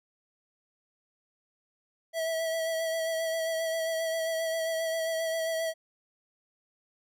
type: tone with vibrato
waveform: square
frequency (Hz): 651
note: E5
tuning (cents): -22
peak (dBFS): -29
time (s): 2.13-5.74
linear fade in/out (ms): 50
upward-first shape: sine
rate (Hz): 7.5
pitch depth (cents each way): 22
effects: none